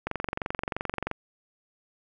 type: click train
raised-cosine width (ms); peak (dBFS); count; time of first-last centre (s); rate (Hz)
0.5; -14; 25; 0.07-1.113; 23
effects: none